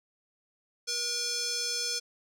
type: tone with band-pass filter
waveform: square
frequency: 479.4 Hz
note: A#4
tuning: 48 cents sharp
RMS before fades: -32 dBFS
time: 0.87-2 s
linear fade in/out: 20 ms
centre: 5500 Hz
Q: 3.5
effects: none